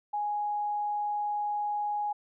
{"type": "tone", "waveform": "sine", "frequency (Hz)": 830.6, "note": "G#5", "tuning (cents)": 0, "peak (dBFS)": -28, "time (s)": [0.13, 2.13], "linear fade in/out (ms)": 10, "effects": []}